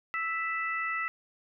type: harmonic tone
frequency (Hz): 659.3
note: E5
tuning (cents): 0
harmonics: 2 / 3 / 4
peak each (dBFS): -33 / -32 / -39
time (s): 0.14-1.08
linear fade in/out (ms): 0
effects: none